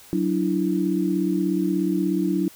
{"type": "tone cluster", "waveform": "sine", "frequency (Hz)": [186, 295.5, 332.2], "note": ["F#3", "D4", "E4"], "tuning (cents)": [9, 11, 13], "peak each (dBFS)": -24, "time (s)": [0.13, 2.48], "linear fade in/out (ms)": 0, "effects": ["white hiss -48 dBFS RMS until 2.55 s"]}